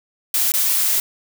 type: noise with dropouts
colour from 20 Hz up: blue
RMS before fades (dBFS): -18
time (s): 0.34-1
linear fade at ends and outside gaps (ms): 2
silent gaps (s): 0.52-0.538
effects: none